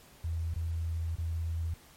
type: tone with dropouts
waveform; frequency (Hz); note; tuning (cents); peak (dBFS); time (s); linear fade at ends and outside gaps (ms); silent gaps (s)
sine; 82.41; E2; 0; -30; 0.24-1.74; 5; 0.54-0.559 / 1.156-1.183
effects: pink hiss -57 dBFS RMS until 1.96 s + MP3 64 kbps